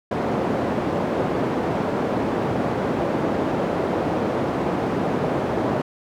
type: band-pass noise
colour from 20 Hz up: white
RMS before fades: -23 dBFS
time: 0.11-5.82 s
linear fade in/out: 5 ms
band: 130 to 560 Hz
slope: 12 dB/octave
effects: none